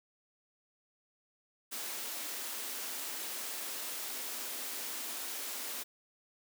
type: high-pass noise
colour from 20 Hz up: white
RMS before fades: -40 dBFS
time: 1.71-5.84 s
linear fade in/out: 20 ms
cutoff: 220 Hz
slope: 96 dB/octave
effects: none